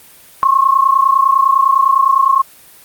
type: tone pair together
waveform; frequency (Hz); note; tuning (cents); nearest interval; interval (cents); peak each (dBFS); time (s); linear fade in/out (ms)
sine; 1065.1 / 1095; C6 / C#6; +30 / -22; unison; 48; -11; 0.43-2.42; 0
effects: white hiss -42 dBFS RMS until 2.84 s + Opus 32 kbps